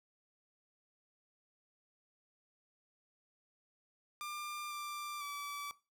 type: tone with pitch steps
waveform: sawtooth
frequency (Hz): 1195 / 1183 / 1153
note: D6 / D6 / D6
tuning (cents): +30 / +12 / -32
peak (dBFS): -37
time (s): 4.21-5.71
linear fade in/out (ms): 0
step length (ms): 500
effects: noise-tail reverb RT60 0.3 s tail -19 dB re dry